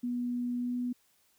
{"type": "tone with pitch glide", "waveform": "sine", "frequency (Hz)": [244, 246.1], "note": ["B3", "B3"], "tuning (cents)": [-21, -6], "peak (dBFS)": -30, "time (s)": [0.03, 0.93], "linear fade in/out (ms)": 10, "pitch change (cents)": 15, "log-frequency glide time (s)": [0.58, 0.74], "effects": ["white hiss -69 dBFS RMS until 1.38 s"]}